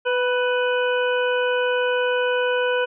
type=harmonic tone with a mistuned harmonic; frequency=497.1 Hz; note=B4; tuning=11 cents sharp; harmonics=1 / 2 / 3 / 5 / 6; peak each=-20 / -28 / -25 / -32 / -32 dBFS; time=0.05-2.86 s; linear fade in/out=20 ms; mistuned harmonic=2; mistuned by=-23 cents; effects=none